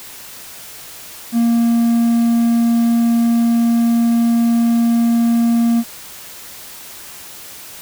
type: tone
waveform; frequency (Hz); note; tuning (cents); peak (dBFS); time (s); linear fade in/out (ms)
triangle; 233.1; A#3; 0; -9; 1.32-5.84; 50
effects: white hiss -35 dBFS RMS until 7.81 s